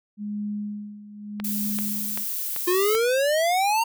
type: tone with tremolo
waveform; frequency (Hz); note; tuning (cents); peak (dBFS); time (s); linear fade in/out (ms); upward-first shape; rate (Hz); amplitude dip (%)
sine; 207.7; G#3; 0; -26; 0.17-2.26; 50; sine; 0.84; 80
type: click train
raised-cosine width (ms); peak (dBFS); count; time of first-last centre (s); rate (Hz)
0.3; -17; 5; 1.4-2.95; 2.58
type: noise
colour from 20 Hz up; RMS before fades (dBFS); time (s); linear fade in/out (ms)
violet; -29; 1.44-2.96; 5
type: exponential sweep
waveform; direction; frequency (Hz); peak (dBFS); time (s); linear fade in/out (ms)
square; up; 349.2 to 932.3; -20; 2.67-3.84; 10
effects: none